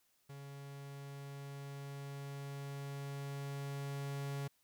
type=tone with level ramp; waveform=45% pulse; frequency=140 Hz; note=C#3; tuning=18 cents sharp; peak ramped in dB=-48 to -38 dBFS; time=0.29-4.48 s; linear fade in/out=10 ms; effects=white hiss -75 dBFS RMS until 4.63 s